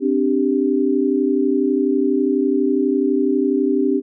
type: chord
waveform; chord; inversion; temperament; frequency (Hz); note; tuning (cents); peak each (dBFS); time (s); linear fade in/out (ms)
sine; C suspended second; none; equal; 261.6 / 293.7 / 392; C4 / D4 / G4; 0 / 0 / 0; -19; 0-4.02; 50
effects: none